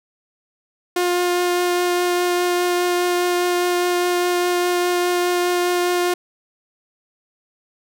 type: tone with vibrato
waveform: sawtooth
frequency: 354.9 Hz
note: F4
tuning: 28 cents sharp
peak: -13 dBFS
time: 0.96-6.14 s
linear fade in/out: 5 ms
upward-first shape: triangle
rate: 4.9 Hz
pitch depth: 10 cents each way
effects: none